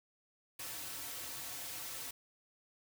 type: noise with comb filter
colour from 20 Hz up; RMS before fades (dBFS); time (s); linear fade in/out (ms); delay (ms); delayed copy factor
white; -44; 0.59-2.11; 5; 4.9; -0.9
effects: none